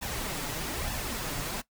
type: noise with flanger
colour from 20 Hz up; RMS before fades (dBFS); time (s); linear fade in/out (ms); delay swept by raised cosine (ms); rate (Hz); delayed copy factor
pink; -34; 0.01-1.62; 20; 1.1 to 7; 1.1; +0.6
effects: noise-tail reverb RT60 0.1 s tail -17 dB re dry